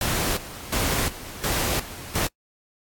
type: noise with tremolo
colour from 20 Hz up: pink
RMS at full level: -24 dBFS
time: 0.01-2.27 s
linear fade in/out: 2 ms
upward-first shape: square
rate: 1.4 Hz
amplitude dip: 80%
effects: noise-tail reverb RT60 0.1 s tail -24 dB re dry + AAC 64 kbps